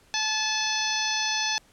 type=harmonic tone; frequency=866 Hz; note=A5; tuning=28 cents flat; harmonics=1 / 2 / 3 / 4 / 5 / 6 / 7; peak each=-32 / -32 / -32 / -32 / -32 / -32 / -32 dBFS; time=0.14-1.58 s; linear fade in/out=0 ms; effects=pink hiss -59 dBFS RMS until 1.72 s + low-pass 11000 Hz 12 dB/octave